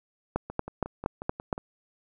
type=two click trains; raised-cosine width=1 ms; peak=-22 / -12 dBFS; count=7 / 6; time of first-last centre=0.5-1.579 / 0.36-1.528 s; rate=5.56 / 4.28 Hz; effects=none